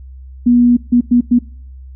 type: tone bursts at uneven times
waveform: sine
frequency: 242.1 Hz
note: B3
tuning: 34 cents flat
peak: -6 dBFS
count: 4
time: 0.46-0.77 / 0.92-1.01 / 1.11-1.21 / 1.31-1.39 s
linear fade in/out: 10 ms
effects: noise-tail reverb RT60 0.5 s tail -23 dB re dry + added 65 Hz sine -31 dBFS peak until 1.95 s